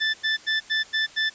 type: tone bursts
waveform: 25% pulse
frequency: 1760 Hz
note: A6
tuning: in tune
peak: -17 dBFS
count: 6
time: 0-1.3 s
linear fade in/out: 20 ms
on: 140 ms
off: 92 ms
effects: white hiss -47 dBFS RMS until 1.34 s + resampled to 16000 Hz